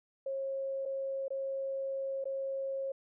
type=tone with dropouts; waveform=sine; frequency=541 Hz; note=C#5; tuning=42 cents flat; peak=-33 dBFS; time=0.26-2.92 s; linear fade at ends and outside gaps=5 ms; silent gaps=0.854-0.858 / 1.282-1.304 / 2.242-2.254 s; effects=none